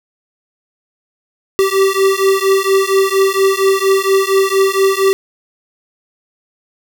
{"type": "beating tone pair", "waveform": "square", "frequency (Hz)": [385.8, 390.1], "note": ["G4", "G4"], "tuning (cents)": [-28, -8], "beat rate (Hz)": 4.3, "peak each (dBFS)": -14, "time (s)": [1.59, 5.13], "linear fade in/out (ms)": 0, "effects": ["8-bit"]}